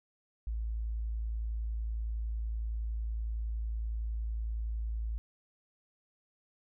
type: tone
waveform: sine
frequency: 55.4 Hz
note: A1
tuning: 13 cents sharp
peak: -32 dBFS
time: 0.47-5.18 s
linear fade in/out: 0 ms
effects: none